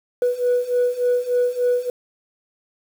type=beating tone pair; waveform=sine; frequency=489.5 / 492.9 Hz; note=B4 / B4; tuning=-15 / -3 cents; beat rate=3.4 Hz; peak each=-20 / -18 dBFS; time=0.22-1.9 s; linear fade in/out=2 ms; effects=tanh soft clip ceiling -12 dBFS + 7-bit